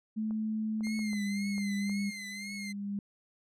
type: tone with pitch glide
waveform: sine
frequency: 217.5 to 200.6 Hz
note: A3 to G3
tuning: -20 to +40 cents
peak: -30 dBFS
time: 0.16-2.11 s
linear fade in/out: 20 ms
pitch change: -140 cents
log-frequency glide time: 0.97-1.28 s
type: clicks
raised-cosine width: 1 ms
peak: -36 dBFS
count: 7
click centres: 0.309 / 0.808 / 0.87 / 0.992 / 1.132 / 1.581 / 1.896 s
type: tone with vibrato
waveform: sawtooth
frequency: 2093 Hz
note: C7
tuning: in tune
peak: -36 dBFS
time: 0.83-2.73 s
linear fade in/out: 20 ms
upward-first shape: triangle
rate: 1.9 Hz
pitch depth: 90 cents each way
type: tone with exponential growth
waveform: sine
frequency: 201.6 Hz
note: G3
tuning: 49 cents sharp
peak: -31 dBFS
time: 1.05-2.99 s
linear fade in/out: 2 ms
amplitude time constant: 420 ms
effects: low-pass 10000 Hz 12 dB/octave